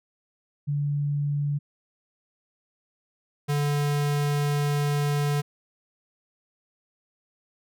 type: tone pair in turn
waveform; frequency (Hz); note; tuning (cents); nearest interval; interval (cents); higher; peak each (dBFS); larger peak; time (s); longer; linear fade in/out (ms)
sine / square; 144.5 / 145.33; D3 / D3; -28 / -18; unison; 10; second; -23; neither; 0.67-1.59 / 3.48-5.42; second; 20
effects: none